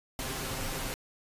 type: noise with comb filter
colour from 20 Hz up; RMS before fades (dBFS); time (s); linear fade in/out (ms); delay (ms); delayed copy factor
pink; -35; 0.19-0.94; 0; 7.6; +0.5
effects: resampled to 32000 Hz